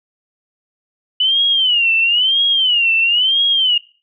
sine tone with vibrato, 2963 Hz, F#7, 2 cents sharp, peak -11 dBFS, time 1.2-3.78 s, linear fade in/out 5 ms, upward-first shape sine, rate 1 Hz, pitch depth 180 cents each way, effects noise-tail reverb RT60 0.4 s tail -22 dB re dry

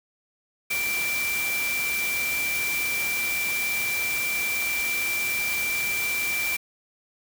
sine tone in noise, 2349 Hz, D7, in tune, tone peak -25 dBFS, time 0.7-6.57 s, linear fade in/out 10 ms, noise white, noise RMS -31 dBFS, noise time 0.7-6.57 s, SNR +3 dB, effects none

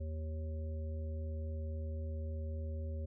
harmonic tone with a mistuned harmonic, 78.3 Hz, D#2, 11 cents sharp, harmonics 1 / 3 / 5 / 7, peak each -37 / -51 / -54 / -51 dBFS, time 0-3.06 s, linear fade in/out 10 ms, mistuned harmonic 1, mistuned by +27 cents, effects none

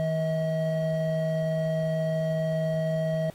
triangle tone pair together, 159.75 / 639 Hz, D#3 / D#5, +46 / +46 cents, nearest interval 2 octaves, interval 2400 cents, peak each -25 dBFS, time 0-3.3 s, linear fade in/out 0 ms, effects pink hiss -55 dBFS RMS until 3.34 s + AAC 48 kbps

